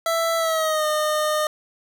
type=tone with pitch glide; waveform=25% pulse; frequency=662 to 610.6 Hz; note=E5 to D#5; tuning=+7 to -33 cents; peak=-16 dBFS; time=0.06-1.47 s; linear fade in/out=2 ms; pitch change=-140 cents; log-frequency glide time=0.37-0.86 s; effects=none